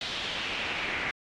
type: noise with band-pass filter sweep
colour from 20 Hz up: brown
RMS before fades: -33 dBFS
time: 0.01-1.11 s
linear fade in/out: 2 ms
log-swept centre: 3600 to 2100 Hz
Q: 2.8
effects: low-pass 7000 Hz 12 dB/octave + AAC 48 kbps